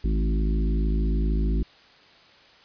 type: harmonic tone with a mistuned harmonic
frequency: 53.2 Hz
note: G#1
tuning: 42 cents sharp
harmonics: 1 / 3 / 4 / 5 / 6 / 7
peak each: -21 / -31 / -33 / -35 / -37 / -38 dBFS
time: 0.04-1.63 s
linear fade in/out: 5 ms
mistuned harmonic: 4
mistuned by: +19 cents
effects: white hiss -53 dBFS RMS until 2.64 s + resampled to 11025 Hz